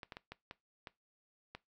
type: clicks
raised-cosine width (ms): 0.3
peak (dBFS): -29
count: 7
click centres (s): 0.032 / 0.122 / 0.169 / 0.32 / 0.511 / 0.872 / 1.55
effects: noise-tail reverb RT60 0.2 s tail -20 dB re dry